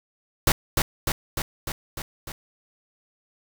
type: noise with echo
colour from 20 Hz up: pink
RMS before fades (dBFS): -18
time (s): 0.47-0.52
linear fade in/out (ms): 2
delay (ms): 300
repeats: 6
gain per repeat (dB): -3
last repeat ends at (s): 2.32
effects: none